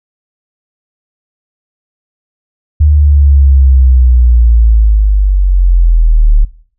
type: linear sweep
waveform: sine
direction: down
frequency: 75.7 to 36 Hz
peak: -3 dBFS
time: 2.8-6.45 s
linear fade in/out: 10 ms
effects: noise-tail reverb RT60 0.5 s tail -17 dB re dry